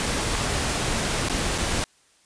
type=noise with dropouts; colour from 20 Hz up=pink; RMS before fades=-25 dBFS; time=0-1.84 s; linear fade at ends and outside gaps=0 ms; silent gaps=1.286-1.297 / 1.579-1.583 s; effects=white hiss -60 dBFS RMS until 2.25 s + resampled to 22050 Hz